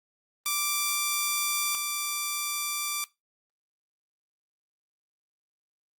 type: tone pair in turn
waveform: 5% pulse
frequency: 1174.7 / 1174.7 Hz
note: D6 / D6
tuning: 0 / 0 cents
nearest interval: unison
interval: 0 cents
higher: neither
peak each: -14 / -17 dBFS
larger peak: first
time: 0.46-1.75 / 1.75-3.04 s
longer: neither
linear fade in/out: 0 ms
effects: noise-tail reverb RT60 0.2 s tail -19 dB re dry + Opus 32 kbps